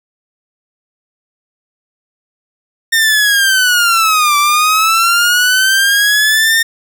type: linear two-way sweep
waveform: sawtooth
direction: down then up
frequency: 1829 to 1161 to 1829 Hz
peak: -5 dBFS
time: 2.92-6.63 s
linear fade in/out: 10 ms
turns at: 4.37 s
effects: none